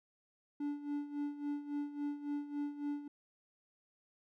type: tone with tremolo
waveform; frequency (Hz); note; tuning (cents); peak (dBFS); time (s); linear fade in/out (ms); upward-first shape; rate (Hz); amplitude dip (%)
triangle; 290; D4; -22; -32; 0.6-3.08; 5; sine; 3.6; 75
effects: none